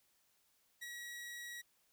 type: tone with ADSR envelope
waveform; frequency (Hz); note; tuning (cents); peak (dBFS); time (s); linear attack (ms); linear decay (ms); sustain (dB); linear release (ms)
sawtooth; 1916; A#6; +47; -40; 0.81-1.62; 17; 24; -2; 16
effects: white hiss -75 dBFS RMS until 1.92 s